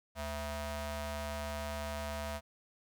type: ring-modulated tone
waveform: sawtooth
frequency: 293.7 Hz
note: D4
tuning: in tune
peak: -30 dBFS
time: 0.15-2.41 s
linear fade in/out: 50 ms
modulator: 369 Hz
effects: none